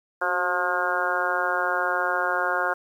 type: harmonic tone with a mistuned harmonic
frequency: 178.6 Hz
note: F3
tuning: 39 cents sharp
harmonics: 2 / 3 / 4 / 5 / 6 / 7 / 8 / 9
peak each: -34 / -30 / -30 / -32 / -30 / -33 / -26 / -31 dBFS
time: 0.21-2.74 s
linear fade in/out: 10 ms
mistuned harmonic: 2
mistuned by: +54 cents
effects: 9-bit